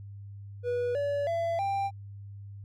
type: tone with pitch steps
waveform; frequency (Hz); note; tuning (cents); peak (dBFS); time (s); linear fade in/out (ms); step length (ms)
triangle; 486.6 / 572 / 672.4 / 790.5; B4 / D5 / E5 / G5; -26 / -46 / +34 / +14; -25; 0.63-1.91; 50; 320
effects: added 100 Hz sine -41 dBFS peak until 2.64 s